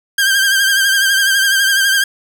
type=tone with vibrato; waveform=sawtooth; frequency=1587 Hz; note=G6; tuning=21 cents sharp; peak=-7 dBFS; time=0.18-2.04 s; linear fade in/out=5 ms; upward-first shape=triangle; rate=12 Hz; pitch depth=57 cents each way; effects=none